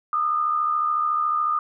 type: tone pair together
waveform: sine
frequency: 1218 / 1291.9 Hz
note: D#6 / E6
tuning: -37 / -35 cents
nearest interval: minor second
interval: 102 cents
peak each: -20 / -29 dBFS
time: 0.13-1.59 s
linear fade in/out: 2 ms
effects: none